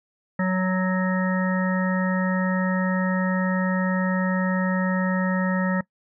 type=harmonic tone; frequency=185.8 Hz; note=F#3; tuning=7 cents sharp; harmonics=1 / 3 / 5 / 7 / 9 / 10; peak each=-21 / -29 / -33 / -33 / -37 / -31 dBFS; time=0.39-5.81 s; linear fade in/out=5 ms; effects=noise-tail reverb RT60 0.1 s tail -21 dB re dry